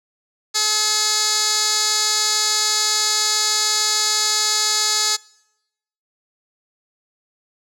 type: tone with band-pass filter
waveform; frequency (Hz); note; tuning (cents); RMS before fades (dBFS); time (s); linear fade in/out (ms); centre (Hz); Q
15% pulse; 426.9; G#4; +48; -19; 0.54-5.17; 20; 5700; 2.9
effects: noise-tail reverb RT60 0.9 s tail -25 dB re dry